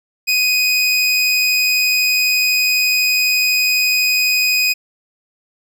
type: tone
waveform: 25% pulse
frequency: 2498 Hz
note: D#7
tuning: 6 cents sharp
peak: -9 dBFS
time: 0.27-4.74 s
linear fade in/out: 20 ms
effects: none